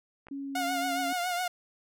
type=clicks; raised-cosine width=0.5 ms; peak=-34 dBFS; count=2; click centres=0.269 / 0.285 s
type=tone with pitch glide; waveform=sine; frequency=277.2 to 274.8 Hz; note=C#4 to C#4; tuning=0 to -15 cents; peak=-34 dBFS; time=0.31-1.13 s; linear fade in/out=5 ms; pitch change=-15 cents; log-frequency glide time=0.42-0.52 s
type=tone with vibrato; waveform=sawtooth; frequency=715 Hz; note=F5; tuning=41 cents sharp; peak=-25 dBFS; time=0.55-1.48 s; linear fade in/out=5 ms; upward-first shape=triangle; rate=7.2 Hz; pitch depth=63 cents each way
effects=none